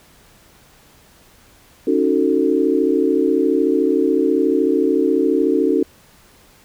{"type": "chord", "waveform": "sine", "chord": "D# half-diminished seventh", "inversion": "third", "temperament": "equal with one note detuned", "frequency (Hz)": [277.2, 311.1, 370, 446.1], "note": ["C#4", "D#4", "F#4", "A4"], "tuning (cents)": [0, 0, 0, 24], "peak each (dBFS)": -19, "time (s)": [1.87, 5.83], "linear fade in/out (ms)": 5, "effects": ["pink hiss -50 dBFS RMS until 6.64 s"]}